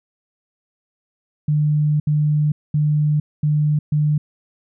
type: tone bursts at uneven times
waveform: sine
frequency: 150 Hz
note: D3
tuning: 37 cents sharp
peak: -14 dBFS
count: 5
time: 1.48-2 / 2.07-2.52 / 2.74-3.2 / 3.43-3.79 / 3.92-4.18 s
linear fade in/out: 5 ms
effects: none